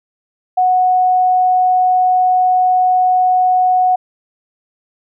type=tone; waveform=sine; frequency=736 Hz; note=F#5; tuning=9 cents flat; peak=-9 dBFS; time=0.57-3.96 s; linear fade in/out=10 ms; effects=none